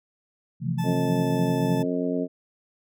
sine chord, F major seventh, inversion second, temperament equal, 130.81 / 164.81 / 174.61 / 220 Hz, C3 / E3 / F3 / A3, 0 / 0 / 0 / 0 cents, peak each -28 / -28 / -30 / -34 dBFS, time 0.6-1.86 s, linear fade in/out 50 ms
40% pulse tone, 874 Hz, A5, 12 cents flat, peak -32 dBFS, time 0.78-1.83 s, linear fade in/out 10 ms
harmonic tone, 89.1 Hz, F2, 35 cents sharp, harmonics 2 / 3 / 4 / 5 / 6 / 7, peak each -32 / -26 / -34 / -30 / -38 / -32 dBFS, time 0.83-2.28 s, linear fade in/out 50 ms
effects none

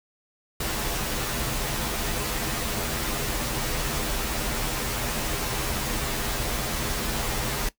pink noise with comb filter, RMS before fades -28 dBFS, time 0.6-7.69 s, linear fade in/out 5 ms, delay 11 ms, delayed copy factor -0.95, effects noise-tail reverb RT60 0.1 s tail -17 dB re dry

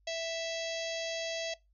harmonic tone with a mistuned harmonic, 659.3 Hz, E5, in tune, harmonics 1 / 3 / 4 / 5 / 6 / 7 / 8 / 9 / 10, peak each -35 / -44 / -44 / -43 / -46 / -45 / -48 / -50 / -49 dBFS, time 0.07-1.54 s, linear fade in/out 5 ms, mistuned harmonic 9, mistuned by +41 cents, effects noise-tail reverb RT60 0.2 s tail -21 dB re dry + added 50 Hz sine -65 dBFS peak until 1.73 s

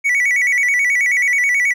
triangle tone with vibrato, 2096 Hz, C7, 2 cents sharp, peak -11 dBFS, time 0.04-1.74 s, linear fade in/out 20 ms, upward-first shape square, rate 9.3 Hz, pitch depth 110 cents each way, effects none

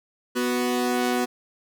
sawtooth tone pair together, 246.9 / 370 Hz, B3 / F#4, 0 / 0 cents, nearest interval perfect fifth, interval 700 cents, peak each -20 / -22 dBFS, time 0.35-1.26 s, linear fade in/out 20 ms, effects none

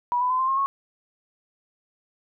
sine tone with pitch steps, 973 / 996.9 / 1021.4 / 1046.5 / 1072.2 / 1098.5 Hz, B5 / B5 / C6 / C6 / C6 / C#6, -26 / +16 / -42 / 0 / +42 / -16 cents, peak -20 dBFS, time 0.12-0.66 s, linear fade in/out 0 ms, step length 90 ms, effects none

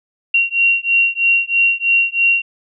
sine beating tone pair, 2749 / 2752.1 Hz, F7 / F7, -28 / -26 cents, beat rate 3.1 Hz, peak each -15 dBFS, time 0.34-2.42 s, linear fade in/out 5 ms, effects none

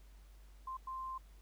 sine tone bursts at uneven times, 1046.5 Hz, C6, in tune, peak -40 dBFS, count 2, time 0.67-0.77 / 0.87-1.18 s, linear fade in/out 5 ms, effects added 49 Hz sine -55 dBFS peak until 1.41 s + pink hiss -69 dBFS RMS until 1.41 s

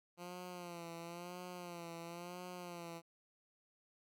10% pulse tone with vibrato, 173.9 Hz, F3, 7 cents flat, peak -38 dBFS, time 0.17-3.02 s, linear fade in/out 50 ms, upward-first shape sine, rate 0.98 Hz, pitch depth 63 cents each way, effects none

